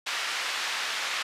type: band-pass noise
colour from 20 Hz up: pink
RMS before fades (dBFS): -31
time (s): 0.06-1.23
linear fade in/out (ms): 10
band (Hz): 1400 to 4500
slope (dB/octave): 12
effects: resampled to 32000 Hz